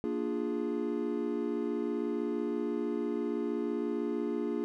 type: chord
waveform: triangle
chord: Bb dominant seventh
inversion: none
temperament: equal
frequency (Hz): 233.1 / 293.7 / 349.2 / 415.3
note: Bb3 / D4 / F4 / Ab4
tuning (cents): 0 / 0 / 0 / 0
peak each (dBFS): -34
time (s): 0.04-4.64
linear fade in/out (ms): 0
effects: none